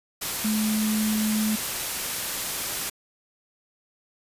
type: tone in noise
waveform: sine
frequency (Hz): 215.3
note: A3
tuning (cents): -37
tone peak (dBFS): -22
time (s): 0.44-1.56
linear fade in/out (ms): 10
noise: white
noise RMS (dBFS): -29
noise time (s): 0.21-2.9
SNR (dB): +4
effects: resampled to 32000 Hz